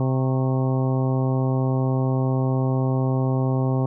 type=harmonic tone with a mistuned harmonic; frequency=130.81 Hz; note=C3; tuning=in tune; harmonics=1 / 2 / 3 / 4 / 5 / 6 / 7 / 8; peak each=-20 / -26 / -30 / -32 / -34 / -36 / -37 / -38 dBFS; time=0-3.86 s; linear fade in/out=2 ms; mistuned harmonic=8; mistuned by=+74 cents; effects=none